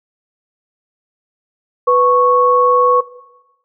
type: tone pair together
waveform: sine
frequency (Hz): 495.4 / 1105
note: B4 / C#6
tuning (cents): +5 / -6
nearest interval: octave + major second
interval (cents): 1389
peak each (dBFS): -11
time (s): 1.87-3.01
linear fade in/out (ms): 10
effects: noise-tail reverb RT60 1.0 s tail -17 dB re dry